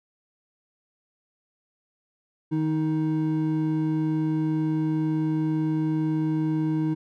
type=tone pair together; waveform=triangle; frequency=155.56 / 313.5 Hz; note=D#3 / D#4; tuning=0 / +13 cents; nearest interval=octave; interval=1213 cents; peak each=-24 / -22 dBFS; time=2.51-6.95 s; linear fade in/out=20 ms; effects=none